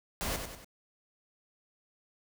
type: noise with echo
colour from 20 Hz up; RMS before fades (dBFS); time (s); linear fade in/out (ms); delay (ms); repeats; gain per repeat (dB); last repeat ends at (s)
pink; -34; 0.21-0.36; 0; 95; 3; -6; 0.645
effects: none